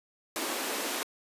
pink high-pass noise, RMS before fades -33 dBFS, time 0.36-1.03 s, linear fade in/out 0 ms, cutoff 240 Hz, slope 48 dB/octave, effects resampled to 32000 Hz

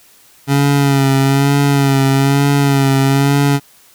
25% pulse tone with vibrato, 138.59 Hz, C#3, in tune, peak -6 dBFS, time 0.47-3.6 s, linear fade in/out 50 ms, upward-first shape sine, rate 1.1 Hz, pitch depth 39 cents each way, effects white hiss -47 dBFS RMS until 3.94 s

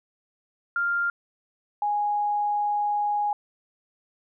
sine tone pair in turn, 1396.9 / 828 Hz, F6 / G#5, 0 / -5 cents, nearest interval major sixth, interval 905 cents, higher first, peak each -22 dBFS, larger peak neither, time 0.76-1.1 / 1.82-3.33 s, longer second, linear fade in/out 2 ms, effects none

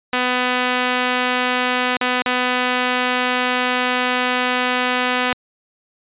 5% pulse tone with dropouts, 250 Hz, B3, 21 cents sharp, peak -5 dBFS, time 0.13-5.33 s, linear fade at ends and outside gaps 1 ms, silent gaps 1.969-2.012 / 2.221-2.261 s, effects resampled to 8000 Hz

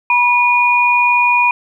sine tone pair together, 971.1 / 2447 Hz, B5 / D#7, -29 / -29 cents, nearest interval octave + major third, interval 1600 cents, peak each -12 dBFS, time 0.1-1.51 s, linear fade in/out 2 ms, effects 8-bit

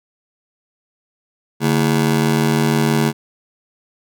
30% pulse ring-modulated tone, 185.5 Hz, F#3, 5 cents sharp, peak -8 dBFS, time 1.6-3.13 s, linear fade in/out 50 ms, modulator 39.8 Hz, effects none

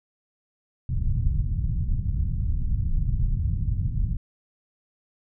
pink low-pass noise, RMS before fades -24 dBFS, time 0.89-4.17 s, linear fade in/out 5 ms, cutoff 140 Hz, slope 24 dB/octave, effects none

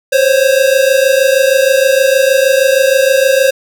square tone pair together, 522 / 548.4 Hz, C5 / C#5, -4 / -19 cents, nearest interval minor second, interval 85 cents, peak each -11 dBFS, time 0.12-3.51 s, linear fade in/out 10 ms, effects none

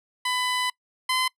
15% pulse tone pair in turn, 1000 / 1024.6 Hz, B5 / C6, +21 / -37 cents, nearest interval unison, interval 42 cents, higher second, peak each -17 / -15 dBFS, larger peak second, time 0.25-0.7 / 1.09-1.28 s, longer first, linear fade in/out 5 ms, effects noise-tail reverb RT60 0.1 s tail -24 dB re dry + low-pass 12000 Hz 12 dB/octave

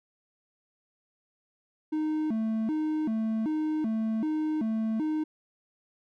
triangle tone with vibrato, 261.6 Hz, C4, in tune, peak -24 dBFS, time 1.92-5.24 s, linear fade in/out 10 ms, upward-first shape square, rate 1.3 Hz, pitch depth 290 cents each way, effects none

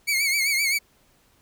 sawtooth tone with vibrato, 2217 Hz, C#7, in tune, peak -17 dBFS, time 0.07-0.79 s, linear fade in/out 20 ms, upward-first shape triangle, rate 7.7 Hz, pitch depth 98 cents each way, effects pink hiss -61 dBFS RMS until 1.41 s

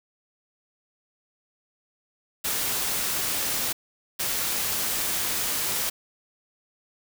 white noise bursts at uneven times, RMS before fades -27 dBFS, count 2, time 2.44-3.73 / 4.19-5.9 s, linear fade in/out 10 ms, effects none

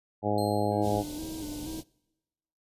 harmonic tone, 103.83 Hz, G#2, in tune, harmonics 1 / 2 / 3 / 4 / 5 / 6 / 7 / 8, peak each -33 / -33 / -33 / -33 / -33 / -33 / -33 / -33 dBFS, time 0.22-1.04 s, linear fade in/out 50 ms
sawtooth tone with exponential decay, 4186 Hz, C8, in tune, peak -35 dBFS, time 0.38-1.4 s, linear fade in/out 1 ms, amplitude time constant 220 ms
triangle tone with vibrato, 307.9 Hz, D#4, 18 cents flat, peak -34 dBFS, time 0.71-1.81 s, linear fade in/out 10 ms, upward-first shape square, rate 2.1 Hz, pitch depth 54 cents each way
pink band-stop noise, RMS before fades -41 dBFS, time 0.81-1.84 s, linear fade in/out 50 ms, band 700 to 3200 Hz, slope 24 dB/octave
effects noise-tail reverb RT60 1.0 s tail -25 dB re dry + resampled to 32000 Hz

